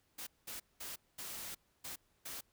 white noise bursts at uneven times, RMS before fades -45 dBFS, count 6, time 0.18-0.27 / 0.47-0.6 / 0.8-0.96 / 1.18-1.55 / 1.84-1.96 / 2.25-2.41 s, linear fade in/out 10 ms, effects pink hiss -75 dBFS RMS until 2.52 s

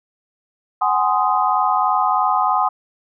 sine chord, Ab dominant seventh, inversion third, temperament just, 747.5 / 830.6 / 1038.3 / 1245.9 Hz, Gb5 / Ab5 / C6 / Eb6, +17 / 0 / -14 / +2 cents, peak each -20 dBFS, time 0.81-2.69 s, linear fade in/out 10 ms, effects none

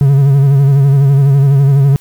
triangle tone with vibrato, 138.59 Hz, C#3, in tune, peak -3 dBFS, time 0.01-1.96 s, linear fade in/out 0 ms, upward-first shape sine, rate 12 Hz, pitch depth 55 cents each way, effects white hiss -45 dBFS RMS until 2 s

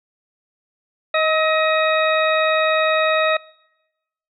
harmonic tone with a mistuned harmonic, 629 Hz, D#5, 19 cents sharp, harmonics 1 / 2 / 3 / 4 / 6, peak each -18 / -21 / -23 / -24 / -26 dBFS, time 1.14-3.37 s, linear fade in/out 5 ms, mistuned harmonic 2, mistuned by +28 cents, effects noise-tail reverb RT60 1.0 s tail -26 dB re dry

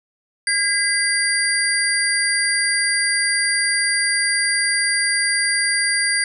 sine tone cluster, 1625 / 2014 / 4745 / 9350 Hz, G#6 / B6 / D8 / D9, -38 / +33 / +17 / -9 cents, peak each -22 dBFS, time 0.47-6.24 s, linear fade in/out 2 ms, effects none

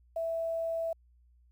sine tone with quantisation, 659.3 Hz, E5, in tune, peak -30 dBFS, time 0.16-0.93 s, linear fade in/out 5 ms, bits 10, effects added 60 Hz sine -60 dBFS peak until 1.51 s

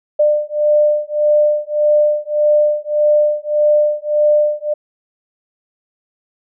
sine beating tone pair, 597 / 598.7 Hz, D5 / D5, +28 / +33 cents, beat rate 1.7 Hz, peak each -14 dBFS, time 0.19-4.74 s, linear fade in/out 10 ms, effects none

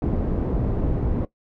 pink low-pass noise, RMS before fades -23 dBFS, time 0.02-1.25 s, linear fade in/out 2 ms, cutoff 410 Hz, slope 12 dB/octave, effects noise-tail reverb RT60 0.1 s tail -17 dB re dry

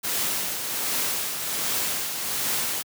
white noise with tremolo, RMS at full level -25 dBFS, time 0.03-2.83 s, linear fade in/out 20 ms, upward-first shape triangle, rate 1.3 Hz, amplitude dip 50%, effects high-pass 100 Hz 12 dB/octave

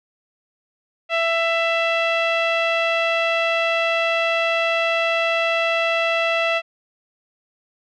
sawtooth tone with low-pass filter, 665 Hz, E5, 15 cents sharp, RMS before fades -20 dBFS, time 1.09-6.62 s, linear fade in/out 50 ms, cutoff 2800 Hz, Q 3.4, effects none

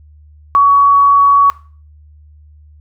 sine tone, 1126 Hz, C#6, 27 cents sharp, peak -5 dBFS, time 0.55-1.5 s, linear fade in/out 0 ms, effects noise-tail reverb RT60 0.4 s tail -19 dB re dry + added 75 Hz sine -39 dBFS peak until 2.8 s

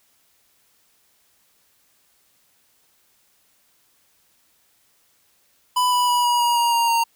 square tone with pitch steps, 995 / 984.7 / 974.5 / 964.4 / 954.5 / 944.6 / 934.8 / 925.2 Hz, B5 / B5 / B5 / B5 / A#5 / A#5 / A#5 / A#5, +13 / -5 / -23 / -41 / +41 / +23 / +5 / -13 cents, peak -17 dBFS, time 5.76-7.04 s, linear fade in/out 10 ms, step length 160 ms, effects white hiss -62 dBFS RMS until 7.15 s

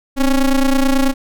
square ring-modulated tone, 138.59 Hz, C#3, in tune, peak -9 dBFS, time 0.16-1.14 s, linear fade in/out 50 ms, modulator 124 Hz, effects none

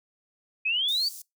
sine exponential sweep, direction up, 2489 to 4699 Hz, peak -23 dBFS, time 0.65-1.09 s, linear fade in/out 10 ms
pink high-pass noise, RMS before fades -42 dBFS, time 0.88-1.22 s, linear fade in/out 5 ms, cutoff 5900 Hz, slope 24 dB/octave
effects noise-tail reverb RT60 0.2 s tail -24 dB re dry

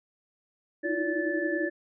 sine tone cluster, 312.3 / 323.5 / 350.5 / 574 / 1745 Hz, D#4 / E4 / F4 / D5 / A6, +7 / -32 / +6 / -40 / -15 cents, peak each -34 / -32 / -32 / -33 / -32 dBFS, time 0.83-1.7 s, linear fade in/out 20 ms, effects none

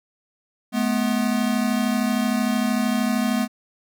square tone pair together, 213.8 / 246.9 Hz, A3 / B3, -49 / 0 cents, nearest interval major second, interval 249 cents, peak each -23 dBFS, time 0.72-3.48 s, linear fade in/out 50 ms, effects none

